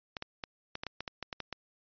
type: clicks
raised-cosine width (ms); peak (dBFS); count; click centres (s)
0.2; -19; 12; 0.168 / 0.224 / 0.438 / 0.754 / 0.835 / 0.867 / 1.006 / 1.078 / 1.227 / 1.328 / 1.403 / 1.527
effects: resampled to 11025 Hz